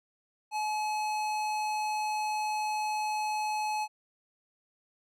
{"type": "tone with hard clipping", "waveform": "sine", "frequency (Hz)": 853, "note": "G#5", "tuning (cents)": 46, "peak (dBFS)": -31, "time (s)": [0.51, 3.88], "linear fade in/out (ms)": 50, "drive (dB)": 17, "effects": []}